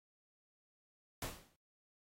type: noise with exponential decay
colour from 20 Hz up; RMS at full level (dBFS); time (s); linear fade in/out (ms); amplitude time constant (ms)
pink; -39; 1.22-1.56; 2; 72
effects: AAC 48 kbps